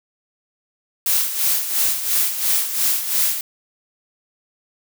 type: noise with tremolo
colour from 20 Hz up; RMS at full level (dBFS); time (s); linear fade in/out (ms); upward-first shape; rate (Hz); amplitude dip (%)
blue; -17; 1.06-3.41; 2; sine; 2.9; 65
effects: none